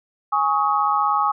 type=chord; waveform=sine; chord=Ab suspended fourth; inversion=none; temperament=equal with one note detuned; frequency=830.6 / 1108.7 / 1264.8 Hz; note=Ab5 / Db6 / Eb6; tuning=0 / 0 / +28 cents; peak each=-21 dBFS; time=0.32-1.32 s; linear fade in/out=10 ms; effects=none